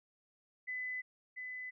sine tone with echo, 2008 Hz, B6, 28 cents sharp, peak -37 dBFS, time 0.67-1.02 s, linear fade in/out 20 ms, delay 690 ms, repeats 1, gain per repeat -4 dB, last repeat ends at 1.71 s, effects none

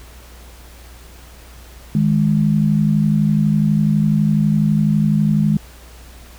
sine tone pair together, 155.56 / 207.6 Hz, D#3 / G#3, 0 / 0 cents, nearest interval perfect fourth, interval 500 cents, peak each -15 dBFS, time 1.95-5.57 s, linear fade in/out 2 ms, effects added 60 Hz sine -39 dBFS peak until 6.38 s + pink hiss -44 dBFS RMS until 6.38 s

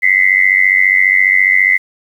sine tone with amplitude modulation, 2047 Hz, C7, 38 cents flat, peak -3 dBFS, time 0.02-1.78 s, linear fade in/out 20 ms, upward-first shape sine, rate 94.7 Hz, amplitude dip 100%, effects 7-bit

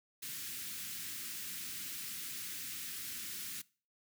white band-stop noise, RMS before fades -43 dBFS, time 0.22-3.62 s, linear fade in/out 10 ms, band 320 to 1500 Hz, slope 24 dB/octave, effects noise-tail reverb RT60 0.4 s tail -22 dB re dry + high-pass 100 Hz 12 dB/octave

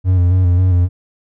triangle tone with vibrato, 90.4 Hz, F#2, 40 cents flat, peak -7 dBFS, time 0.04-0.89 s, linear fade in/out 50 ms, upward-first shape square, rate 3.7 Hz, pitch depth 38 cents each way, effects none

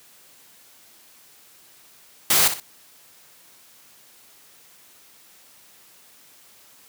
white noise with echo, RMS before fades -17 dBFS, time 2.3-2.48 s, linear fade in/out 5 ms, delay 61 ms, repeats 2, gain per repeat -10 dB, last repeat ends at 2.602 s, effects white hiss -52 dBFS RMS until 6.88 s + high-pass 100 Hz 12 dB/octave

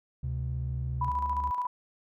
sine tone, 128.3 Hz, C3, 34 cents flat, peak -32 dBFS, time 0.23-1.1 s, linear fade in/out 10 ms
triangle tone with pitch glide, 72.3 to 70.61 Hz, D2 to C#2, -27 to +33 cents, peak -31 dBFS, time 0.23-1.51 s, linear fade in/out 5 ms, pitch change -40 cents, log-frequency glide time 0.37-0.77 s
sine tone with tremolo, 987.8 Hz, B5, in tune, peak -26 dBFS, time 1.01-1.67 s, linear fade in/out 5 ms, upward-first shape square, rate 14 Hz, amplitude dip 45%
effects none

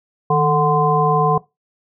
harmonic tone with a mistuned harmonic, 147.7 Hz, D3, 10 cents sharp, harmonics 1 / 3 / 5 / 7, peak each -18 / -18 / -18 / -18 dBFS, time 0.3-1.38 s, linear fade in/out 5 ms, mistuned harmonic 1, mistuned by +100 cents, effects noise-tail reverb RT60 0.2 s tail -19 dB re dry

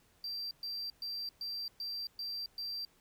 triangle tone bursts, 4706 Hz, D8, 3 cents sharp, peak -36 dBFS, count 7, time 0.24-2.85 s, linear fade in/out 2 ms, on 270 ms, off 120 ms, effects pink hiss -68 dBFS RMS until 3 s

